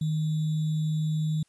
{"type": "tone with sample-and-hold", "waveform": "sine", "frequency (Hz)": 155.56, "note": "D#3", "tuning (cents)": 0, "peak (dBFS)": -24, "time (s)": [0.01, 1.43], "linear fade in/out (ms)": 5, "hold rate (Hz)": 3675, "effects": ["white hiss -69 dBFS RMS until 1.48 s", "resampled to 24000 Hz"]}